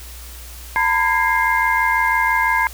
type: tone cluster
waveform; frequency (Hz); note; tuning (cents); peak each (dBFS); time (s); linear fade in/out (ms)
sine; 913 / 999 / 1638 / 2106; A#5 / B5 / G#6 / C7; -36 / +20 / -24 / +11; -20; 0.76-2.67; 0
effects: added 60 Hz sine -35 dBFS peak until 2.73 s + white hiss -39 dBFS RMS until 2.73 s